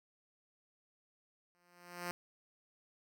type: tone with exponential growth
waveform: 5% pulse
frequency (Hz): 175.8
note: F3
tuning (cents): +12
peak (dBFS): -25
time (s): 1.55-2.11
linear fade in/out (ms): 0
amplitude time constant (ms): 120
effects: none